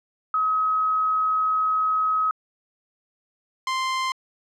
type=tone pair in turn; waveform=sine / sawtooth; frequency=1273 / 1045.3 Hz; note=D#6 / C6; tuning=+39 / -2 cents; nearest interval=minor third; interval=341 cents; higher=first; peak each=-19 dBFS; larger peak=neither; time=0.34-2.31 / 3.67-4.12 s; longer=first; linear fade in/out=2 ms; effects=low-pass 6000 Hz 12 dB/octave